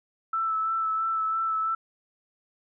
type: tone with vibrato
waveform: sine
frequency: 1318.5 Hz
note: E6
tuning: in tune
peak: -24 dBFS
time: 0.33-1.75 s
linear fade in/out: 5 ms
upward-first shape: sine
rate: 3 Hz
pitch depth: 19 cents each way
effects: none